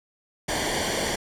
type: noise with comb filter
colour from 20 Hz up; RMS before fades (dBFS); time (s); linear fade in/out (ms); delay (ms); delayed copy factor
pink; -26; 0.48-1.16; 10; 0.77; -0.75
effects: low-pass 9000 Hz 12 dB/octave